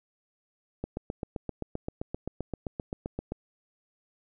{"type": "click train", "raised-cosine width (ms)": 2, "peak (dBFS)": -19, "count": 20, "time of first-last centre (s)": [0.84, 3.32], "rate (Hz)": 7.66, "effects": []}